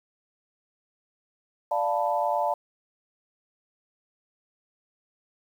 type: chord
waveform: sine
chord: B half-diminished seventh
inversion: first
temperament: equal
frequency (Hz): 587.3 / 698.5 / 880 / 987.8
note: D5 / F5 / A5 / B5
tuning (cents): 0 / 0 / 0 / 0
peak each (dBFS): -28 / -28 / -27 / -32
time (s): 1.71-2.54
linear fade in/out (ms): 5
effects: 9-bit